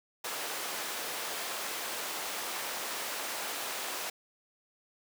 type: high-pass noise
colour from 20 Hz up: pink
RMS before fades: -37 dBFS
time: 0.24-4.1 s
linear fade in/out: 5 ms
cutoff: 550 Hz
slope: 12 dB/octave
effects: none